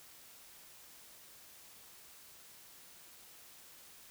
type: silence
effects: white hiss -57 dBFS RMS until 4.1 s